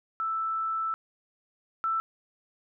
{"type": "tone pair in turn", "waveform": "sine", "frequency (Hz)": [1321, 1327.3], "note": ["E6", "E6"], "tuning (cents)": [3, 12], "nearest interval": "unison", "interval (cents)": 9, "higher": "second", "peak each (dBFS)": [-27, -25], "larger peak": "second", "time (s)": [[0.2, 0.94], [1.84, 2]], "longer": "first", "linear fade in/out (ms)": 0, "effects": []}